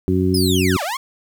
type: harmonic tone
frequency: 92.5 Hz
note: F#2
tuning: in tune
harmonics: 1 / 2 / 3 / 4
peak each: -20 / -20 / -20 / -20 dBFS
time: 0.08-0.77 s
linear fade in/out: 0 ms
type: linear two-way sweep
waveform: sawtooth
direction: down then up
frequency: 5274 to 554.4 to 1127 Hz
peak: -18 dBFS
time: 0.34-0.97 s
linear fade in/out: 5 ms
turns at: 0.83 s
effects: 8-bit